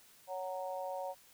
harmonic tone, 185.6 Hz, F#3, 6 cents sharp, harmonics 3 / 4 / 5, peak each -40 / -42 / -44 dBFS, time 0.27-1.15 s, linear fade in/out 50 ms, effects white hiss -62 dBFS RMS until 1.33 s

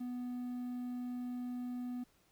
triangle tone with quantisation, 246.9 Hz, B3, in tune, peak -36 dBFS, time 0-2.04 s, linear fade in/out 10 ms, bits 11, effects pink hiss -71 dBFS RMS until 2.31 s

